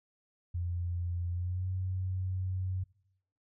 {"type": "tone with pitch glide", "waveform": "sine", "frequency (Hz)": [87.31, 93.04], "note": ["F2", "F#2"], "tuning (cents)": [0, 10], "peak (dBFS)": -31, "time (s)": [0.54, 2.84], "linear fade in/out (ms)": 10, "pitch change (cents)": 110, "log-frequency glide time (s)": [1.31, 1.68], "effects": ["noise-tail reverb RT60 0.8 s tail -23 dB re dry"]}